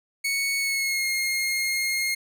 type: tone with pitch glide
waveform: sawtooth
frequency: 2217 to 2139 Hz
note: C#7 to C7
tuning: 0 to +38 cents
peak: -20 dBFS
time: 0.24-2.15 s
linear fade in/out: 10 ms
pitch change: -62 cents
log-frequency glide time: 0.58-1.08 s
effects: none